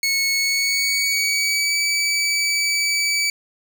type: tone with pitch glide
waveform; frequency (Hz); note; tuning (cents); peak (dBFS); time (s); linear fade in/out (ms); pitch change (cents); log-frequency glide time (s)
20% pulse; 2200 to 2296; C#7 to D7; -14 to -40; -13; 0.03-3.3; 2; +74; 0.33-1.78
effects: none